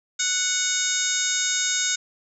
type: harmonic tone with a mistuned harmonic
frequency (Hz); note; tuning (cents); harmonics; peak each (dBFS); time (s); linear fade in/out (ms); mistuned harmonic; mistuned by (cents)
740; F#5; 0; 2 / 3 / 4 / 5 / 6 / 7 / 8 / 9 / 10; -30 / -32 / -37 / -28 / -37 / -32 / -35 / -25 / -30; 0.19-1.96; 10; 4; -19
effects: none